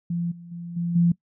sine tone with level steps, 171.6 Hz, F3, 30 cents flat, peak -23 / -39 / -32 / -23 / -15 dBFS, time 0.1-1.12 s, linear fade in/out 5 ms, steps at 0.31 / 0.51 / 0.76 / 0.95 s, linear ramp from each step 10 ms, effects noise-tail reverb RT60 0.1 s tail -22 dB re dry

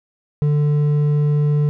sine tone with hard clipping, 147.6 Hz, D3, 9 cents sharp, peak -15 dBFS, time 0.42-1.69 s, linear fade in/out 0 ms, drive 5 dB, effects none

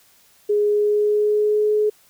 sine tone with pitch glide, 415.6 to 423.8 Hz, G#4 to G#4, +1 to +35 cents, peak -15 dBFS, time 0.49-1.9 s, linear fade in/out 10 ms, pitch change +34 cents, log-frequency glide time 0.68-1.74 s, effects white hiss -55 dBFS RMS until 2.09 s

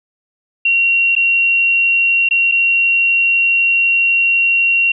sine tone with dropouts, 2746 Hz, F7, 30 cents flat, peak -10 dBFS, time 0.65-4.92 s, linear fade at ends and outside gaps 5 ms, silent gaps 1.153-1.163 / 2.289-2.309 / 2.515-2.52 s, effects none

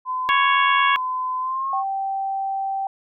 sine tone with pitch glide, 1020 to 1086.9 Hz, C6 to C#6, -44 to -34 cents, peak -22 dBFS, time 0.05-1.84 s, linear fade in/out 50 ms, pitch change +110 cents, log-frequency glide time 1.4-1.71 s
harmonic tone, 554.4 Hz, C#5, in tune, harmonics 2 / 3 / 4 / 5 / 6, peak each -18 / -22 / -24 / -26 / -28 dBFS, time 0.29-0.96 s, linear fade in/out 0 ms
sine tone, 779 Hz, G5, 11 cents flat, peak -22 dBFS, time 1.73-2.87 s, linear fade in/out 2 ms
effects none

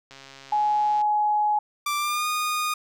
click train, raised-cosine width 0.2 ms, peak -27 dBFS, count 124, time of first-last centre 0.11-1.014 s, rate 136 Hz
sine tone, 841 Hz, G#5, 22 cents sharp, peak -19 dBFS, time 0.52-1.59 s, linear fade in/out 5 ms
sawtooth tone with pitch glide, 1174.7 to 1228.8 Hz, D6 to D#6, 0 to -22 cents, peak -20 dBFS, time 1.86-2.74 s, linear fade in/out 5 ms, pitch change +78 cents, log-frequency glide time 1.97-2.27 s
effects none

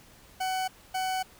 40% pulse tone pair in turn, 750 / 750 Hz, F#5 / F#5, +23 / +23 cents, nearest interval unison, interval 0 cents, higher neither, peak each -27 / -27 dBFS, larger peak neither, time 0.4-0.68 / 0.94-1.23 s, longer second, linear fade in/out 10 ms, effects pink hiss -55 dBFS RMS until 1.39 s

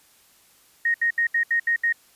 sine tone bursts, 1864 Hz, A#6, 1 cent flat, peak -18 dBFS, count 7, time 0.85-1.926 s, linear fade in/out 5 ms, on 92 ms, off 72 ms, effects white hiss -57 dBFS RMS until 2.15 s + resampled to 32000 Hz

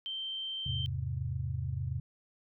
sine tone, 3126 Hz, G7, 6 cents flat, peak -35 dBFS, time 0.06-0.86 s, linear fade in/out 0 ms
sine chord, E augmented, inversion none, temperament equal, 82.41 / 103.83 / 130.81 Hz, E2 / G#2 / B#2, 0 / 0 / 0 cents, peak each -37 / -38 / -35 dBFS, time 0.66-2 s, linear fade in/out 5 ms
effects none

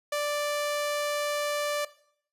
sawtooth tone, 587.3 Hz, D5, in tune, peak -23 dBFS, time 0.12-1.85 s, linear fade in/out 5 ms, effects noise-tail reverb RT60 0.6 s tail -17 dB re dry + resampled to 32000 Hz

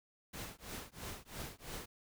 pink noise with tremolo, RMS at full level -43 dBFS, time 0.33-1.86 s, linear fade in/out 10 ms, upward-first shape triangle, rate 3 Hz, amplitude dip 100%, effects none

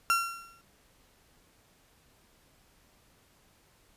35% pulse tone with exponential decay, 1367 Hz, F6, 37 cents flat, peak -19 dBFS, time 0.1-0.61 s, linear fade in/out 0 ms, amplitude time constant 110 ms, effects pink hiss -64 dBFS RMS until 3.96 s + resampled to 32000 Hz

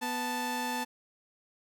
sawtooth tone pair together, 246.9 / 879.9 Hz, B3 / A5, 0 / 0 cents, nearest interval octave + minor seventh, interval 2200 cents, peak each -32 / -29 dBFS, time 0.01-0.85 s, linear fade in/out 20 ms, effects none

